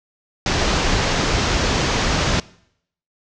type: low-pass noise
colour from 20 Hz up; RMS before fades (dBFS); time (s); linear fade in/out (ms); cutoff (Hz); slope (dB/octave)
pink; -19; 0.46-2.4; 2; 6700; 48
effects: noise-tail reverb RT60 0.7 s tail -22 dB re dry